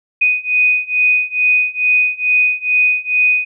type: beating tone pair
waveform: sine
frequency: 2489 / 2491.3 Hz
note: D#7 / D#7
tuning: 0 / +2 cents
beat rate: 2.3 Hz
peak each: -15 / -14 dBFS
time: 0.21-3.45 s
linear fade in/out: 10 ms
effects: none